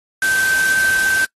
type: tone in noise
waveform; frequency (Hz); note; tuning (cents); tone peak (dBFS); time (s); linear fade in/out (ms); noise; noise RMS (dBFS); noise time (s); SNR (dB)
sine; 1552; G6; -18; -14; 0.22-1.25; 2; white; -24; 0.22-1.25; +7
effects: noise-tail reverb RT60 0.1 s tail -23 dB re dry + AAC 32 kbps